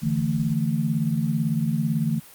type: chord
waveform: sine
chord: D suspended second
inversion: none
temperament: equal with one note detuned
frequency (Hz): 146.83 / 164.81 / 222.7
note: D3 / E3 / A3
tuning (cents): 0 / 0 / +21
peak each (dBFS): -25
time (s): 0.02-2.2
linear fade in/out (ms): 20
effects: white hiss -47 dBFS RMS until 2.34 s + Opus 48 kbps